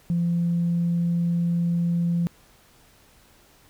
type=tone; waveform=sine; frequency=171.3 Hz; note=F3; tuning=33 cents flat; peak=-19 dBFS; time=0.1-2.27 s; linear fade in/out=0 ms; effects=tanh soft clip ceiling -16 dBFS + pink hiss -56 dBFS RMS until 3.69 s